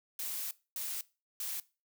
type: noise bursts at uneven times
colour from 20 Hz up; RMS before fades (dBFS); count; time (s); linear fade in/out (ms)
blue; -38; 3; 0.19-0.51 / 0.76-1.01 / 1.4-1.6; 2
effects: noise-tail reverb RT60 0.3 s tail -20 dB re dry